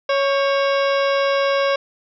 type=harmonic tone with a mistuned harmonic; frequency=554.4 Hz; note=C#5; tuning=in tune; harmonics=1 / 2 / 3 / 4 / 5 / 6 / 7 / 9 / 10; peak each=-17 / -23 / -27 / -29 / -31 / -33 / -34 / -36 / -37 dBFS; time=0.09-1.76 s; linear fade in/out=5 ms; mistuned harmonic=3; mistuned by=-64 cents; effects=none